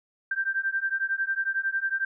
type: beating tone pair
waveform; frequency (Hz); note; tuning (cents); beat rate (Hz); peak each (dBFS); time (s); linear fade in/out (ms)
sine; 1568 / 1579; G6 / G6; 0 / +12; 11; -28; 0.31-2.05; 5
effects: none